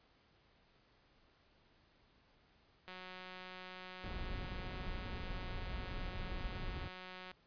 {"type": "click train", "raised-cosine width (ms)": 0.3, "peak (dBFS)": -34, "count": 817, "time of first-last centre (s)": [2.88, 7.315], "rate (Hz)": 184}
{"type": "noise", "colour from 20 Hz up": "brown", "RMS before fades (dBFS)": -43, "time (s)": [4.04, 6.88], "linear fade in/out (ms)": 0}
{"effects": ["pink hiss -70 dBFS RMS until 7.46 s", "resampled to 11025 Hz"]}